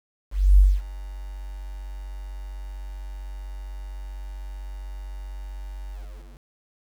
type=tone with ADSR envelope; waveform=sine; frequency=47.83 Hz; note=G1; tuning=42 cents flat; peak=-9 dBFS; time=0.31-6.46 s; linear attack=270 ms; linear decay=230 ms; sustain=-23 dB; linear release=530 ms; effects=8-bit